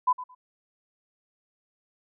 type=tone with echo; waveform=sine; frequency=1003 Hz; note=B5; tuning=26 cents sharp; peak=-18 dBFS; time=0.07-0.13 s; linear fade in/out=10 ms; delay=110 ms; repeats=2; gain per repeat=-15 dB; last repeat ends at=0.35 s; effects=none